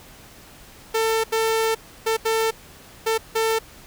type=tone bursts at uneven times; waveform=sawtooth; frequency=446.9 Hz; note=A4; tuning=27 cents sharp; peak=-15 dBFS; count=6; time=0.94-1.24 / 1.32-1.75 / 2.06-2.17 / 2.25-2.51 / 3.06-3.18 / 3.35-3.59 s; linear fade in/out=10 ms; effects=pink hiss -46 dBFS RMS until 3.86 s